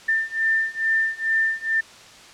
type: beating tone pair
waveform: sine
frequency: 1790 / 1792.3 Hz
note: A6 / A6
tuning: +29 / +31 cents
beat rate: 2.3 Hz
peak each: -23 / -22 dBFS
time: 0.08-1.81 s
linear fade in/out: 10 ms
effects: white hiss -45 dBFS RMS until 2.33 s + low-pass 6000 Hz 12 dB/octave